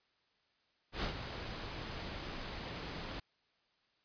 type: noise with ADSR envelope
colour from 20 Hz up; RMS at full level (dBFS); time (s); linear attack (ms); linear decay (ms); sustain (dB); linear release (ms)
pink; -35; 0.92-3.2; 110; 100; -8; 6
effects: white hiss -75 dBFS RMS until 4.04 s + resampled to 11025 Hz